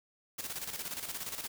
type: noise with tremolo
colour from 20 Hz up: white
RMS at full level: -38 dBFS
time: 0.38-1.48 s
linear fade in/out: 10 ms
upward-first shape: square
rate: 17 Hz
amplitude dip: 60%
effects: none